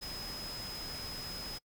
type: tone in noise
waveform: sine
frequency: 5070 Hz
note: D#8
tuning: 32 cents sharp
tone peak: -41 dBFS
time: 0.01-1.59 s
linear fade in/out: 20 ms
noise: pink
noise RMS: -45 dBFS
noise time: 0.01-1.59 s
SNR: +1 dB
effects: noise-tail reverb RT60 0.1 s tail -24 dB re dry